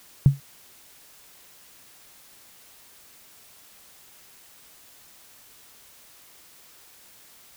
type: tone with exponential decay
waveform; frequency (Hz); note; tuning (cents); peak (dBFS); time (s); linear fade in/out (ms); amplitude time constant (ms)
sine; 138.59; C#3; 0; -7; 0.26-0.4; 0; 29
effects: white hiss -52 dBFS RMS until 7.56 s